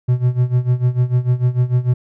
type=tone with tremolo; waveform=triangle; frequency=124.3 Hz; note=B2; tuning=12 cents sharp; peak=-8 dBFS; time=0.08-1.94 s; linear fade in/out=10 ms; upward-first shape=sine; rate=6.7 Hz; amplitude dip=85%; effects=none